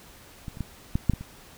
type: clicks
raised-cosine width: 5 ms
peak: -22 / -28 / -17 / -11 / -7 / -16 / -24 dBFS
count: 7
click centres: 0.482 / 0.572 / 0.607 / 0.955 / 1.097 / 1.136 / 1.21 s
effects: pink hiss -50 dBFS RMS until 1.57 s